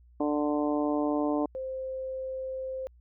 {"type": "harmonic tone", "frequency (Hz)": 148.1, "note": "D3", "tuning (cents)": 15, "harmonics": [2, 3, 4, 5, 6, 7], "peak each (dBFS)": [-27, -34, -32, -36, -39, -39], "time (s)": [0.2, 1.46], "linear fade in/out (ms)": 5}
{"type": "tone", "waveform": "sine", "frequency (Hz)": 523.3, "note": "C5", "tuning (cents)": 0, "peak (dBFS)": -32, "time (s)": [1.55, 2.87], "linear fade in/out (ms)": 0}
{"effects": ["added 60 Hz sine -54 dBFS peak until 3 s"]}